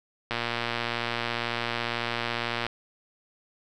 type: click train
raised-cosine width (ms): 0.3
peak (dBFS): -12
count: 279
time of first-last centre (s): 0.31-2.666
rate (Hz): 118
effects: none